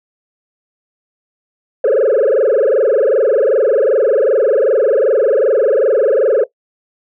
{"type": "tone with frequency modulation", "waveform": "sine", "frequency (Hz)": 492.3, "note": "B4", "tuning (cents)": -6, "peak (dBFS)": -6, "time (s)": [1.84, 6.44], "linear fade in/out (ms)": 5, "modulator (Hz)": 22.6, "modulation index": 3.5, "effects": ["noise-tail reverb RT60 0.1 s tail -17 dB re dry", "tanh soft clip ceiling -7 dBFS"]}